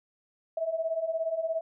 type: beating tone pair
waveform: sine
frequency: 638 / 655 Hz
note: D#5 / E5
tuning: +43 / -11 cents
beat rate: 17 Hz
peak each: -33 / -29 dBFS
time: 0.57-1.61 s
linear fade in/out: 5 ms
effects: none